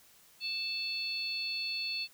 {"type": "harmonic tone", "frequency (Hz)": 880, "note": "A5", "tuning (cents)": 0, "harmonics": [3, 4, 5], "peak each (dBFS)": [-37, -45, -35], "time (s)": [0.4, 2.08], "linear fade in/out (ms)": 50, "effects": ["white hiss -61 dBFS RMS until 2.13 s"]}